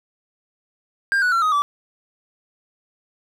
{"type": "tone with pitch steps", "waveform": "triangle", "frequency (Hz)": [1598, 1473.9, 1359.4, 1253.8, 1156.4], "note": ["G6", "F#6", "F6", "D#6", "D6"], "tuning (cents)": [33, -7, -47, 13, -27], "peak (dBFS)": -14, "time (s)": [1.12, 1.62], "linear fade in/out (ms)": 0, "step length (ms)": 100, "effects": []}